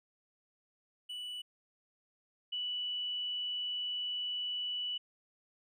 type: tone pair in turn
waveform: triangle / sine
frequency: 2960 / 2960 Hz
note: F#7 / F#7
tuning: 0 / 0 cents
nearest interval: unison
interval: 0 cents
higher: neither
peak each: -38 / -34 dBFS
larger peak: second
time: 1.09-1.42 / 2.52-4.98 s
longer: second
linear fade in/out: 10 ms
effects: none